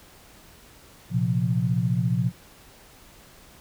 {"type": "chord", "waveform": "sine", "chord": "Bb suspended second", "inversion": "none", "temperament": "just", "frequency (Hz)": [116.54, 131.11, 174.81], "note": ["Bb2", "C3", "F3"], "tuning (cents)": [0, 4, 2], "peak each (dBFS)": -25, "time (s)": [1.1, 2.32], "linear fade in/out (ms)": 50, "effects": ["pink hiss -51 dBFS RMS until 3.6 s"]}